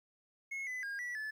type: tone with pitch steps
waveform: triangle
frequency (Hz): 2174 / 2008 / 1622 / 1951 / 1733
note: C#7 / B6 / G#6 / B6 / A6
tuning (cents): -34 / +28 / -41 / -22 / -27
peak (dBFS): -36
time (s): 0.51-1.31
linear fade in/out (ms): 10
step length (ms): 160
effects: 12-bit